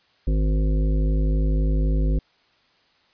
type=harmonic tone; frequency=51.91 Hz; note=G#1; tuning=in tune; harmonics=1 / 3 / 5 / 7 / 9 / 10; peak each=-18 / -27 / -31 / -36 / -41 / -39 dBFS; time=0.27-2.19 s; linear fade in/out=5 ms; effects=white hiss -61 dBFS RMS until 3.13 s + resampled to 11025 Hz